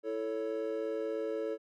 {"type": "chord", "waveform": "triangle", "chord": "A major", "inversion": "second", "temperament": "equal with one note detuned", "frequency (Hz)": [329.6, 440, 556.6], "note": ["E4", "A4", "C#5"], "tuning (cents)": [0, 0, 7], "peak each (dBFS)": [-38, -33, -36], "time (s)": [0.03, 1.58], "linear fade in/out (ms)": 50, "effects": []}